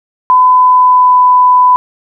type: tone with pitch glide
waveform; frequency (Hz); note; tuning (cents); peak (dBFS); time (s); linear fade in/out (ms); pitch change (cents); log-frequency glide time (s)
sine; 1008 to 998.7; B5 to B5; +35 to +19; -3; 0.3-1.76; 0; -16; 0.45-1.22
effects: none

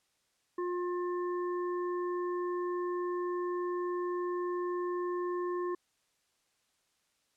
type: harmonic tone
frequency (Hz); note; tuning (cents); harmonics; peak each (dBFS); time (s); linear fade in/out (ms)
355.3; F4; +30; 1 / 3 / 5; -32 / -39 / -50; 0.58-5.75; 5
effects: white hiss -75 dBFS RMS until 7.36 s + low-pass 9000 Hz 12 dB/octave

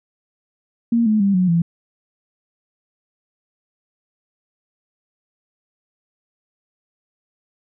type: tone with pitch steps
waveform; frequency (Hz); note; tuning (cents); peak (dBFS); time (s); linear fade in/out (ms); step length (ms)
sine; 233.1 / 215 / 198.29 / 182.89 / 168.68; A#3 / A3 / G3 / F#3 / E3; 0 / -40 / +20 / -20 / +40; -13; 0.92-1.62; 5; 140
effects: none

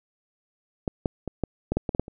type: clicks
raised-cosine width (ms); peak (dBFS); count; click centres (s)
2; -12 / -10 / -17 / -11 / -11 / -9 / -13 / -13 / -8 / -26; 10; 0.878 / 1.058 / 1.277 / 1.437 / 1.72 / 1.77 / 1.892 / 1.949 / 1.996 / 2.081
effects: none

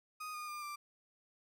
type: tone with pitch steps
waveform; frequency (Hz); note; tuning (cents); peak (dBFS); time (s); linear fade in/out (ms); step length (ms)
35% pulse; 1244.5 / 1222.4 / 1200.7 / 1179.4; D#6 / D#6 / D6 / D6; 0 / -31 / +38 / +7; -40; 0.2-0.76; 10; 140
effects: none

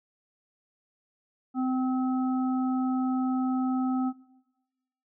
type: harmonic tone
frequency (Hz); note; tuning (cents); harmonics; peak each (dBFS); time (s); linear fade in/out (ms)
257.8; C4; -26; 1 / 3 / 5; -25 / -35 / -39; 1.54-4.13; 50
effects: noise-tail reverb RT60 1.0 s tail -17 dB re dry

